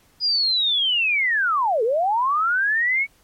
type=linear two-way sweep; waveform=sine; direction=down then up; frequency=4978 to 422.1 to 2250 Hz; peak=-17 dBFS; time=0.2-3.07 s; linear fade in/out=50 ms; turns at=1.83 s; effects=pink hiss -58 dBFS RMS until 3.23 s + MP3 64 kbps

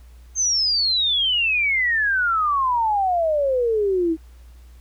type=exponential sweep; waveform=sine; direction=down; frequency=6420 to 314.5 Hz; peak=-17 dBFS; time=0.35-4.17 s; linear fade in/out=50 ms; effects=added 60 Hz sine -42 dBFS peak until 4.8 s + pink hiss -58 dBFS RMS until 4.8 s

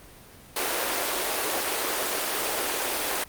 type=high-pass noise; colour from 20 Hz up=pink; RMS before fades=-27 dBFS; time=0.56-3.24 s; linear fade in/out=5 ms; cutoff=360 Hz; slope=24 dB/octave; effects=pink hiss -49 dBFS RMS until 3.28 s + Opus 32 kbps

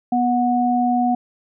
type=tone pair together; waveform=sine; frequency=244.9 / 733 Hz; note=B3 / F#5; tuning=-14 / -16 cents; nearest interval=octave + perfect fifth; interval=1898 cents; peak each=-18 dBFS; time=0.12-1.15 s; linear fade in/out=5 ms; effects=none

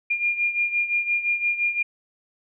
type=beating tone pair; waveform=sine; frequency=2409 / 2414.8 Hz; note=D7 / D7; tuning=+43 / +48 cents; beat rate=5.8 Hz; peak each=-22 / -27 dBFS; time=0.1-1.83 s; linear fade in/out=10 ms; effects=none

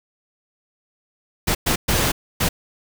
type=noise bursts at uneven times; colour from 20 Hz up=pink; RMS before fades=-19 dBFS; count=4; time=1.47-1.55 / 1.66-1.76 / 1.88-2.12 / 2.4-2.49 s; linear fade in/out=10 ms; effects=none

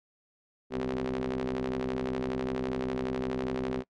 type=ring-modulated tone; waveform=sawtooth; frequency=65.2 Hz; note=C2; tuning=5 cents flat; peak=-23 dBFS; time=0.7-3.84 s; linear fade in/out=50 ms; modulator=320 Hz; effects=noise-tail reverb RT60 0.1 s tail -23 dB re dry + low-pass 4000 Hz 12 dB/octave

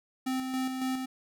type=tone with tremolo; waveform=square; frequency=259.8 Hz; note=C4; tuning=12 cents flat; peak=-29 dBFS; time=0.26-1.06 s; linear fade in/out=10 ms; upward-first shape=square; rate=3.6 Hz; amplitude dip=40%; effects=none

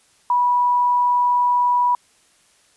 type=tone; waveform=sine; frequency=978 Hz; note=B5; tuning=17 cents flat; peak=-14 dBFS; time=0.3-1.95 s; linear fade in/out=2 ms; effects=white hiss -57 dBFS RMS until 2.76 s + resampled to 24000 Hz

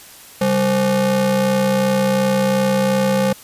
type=ring-modulated tone; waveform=square; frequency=164.81 Hz; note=E3; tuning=in tune; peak=-12 dBFS; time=0.41-3.33 s; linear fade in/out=5 ms; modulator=361 Hz; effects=white hiss -41 dBFS RMS until 3.43 s + resampled to 32000 Hz

